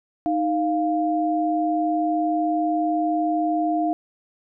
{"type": "tone pair together", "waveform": "sine", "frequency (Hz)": [311.1, 698.4], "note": ["D#4", "F5"], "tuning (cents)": [0, 0], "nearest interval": "octave + major second", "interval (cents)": 1400, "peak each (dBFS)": [-22, -22], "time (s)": [0.26, 3.93], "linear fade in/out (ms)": 0, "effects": []}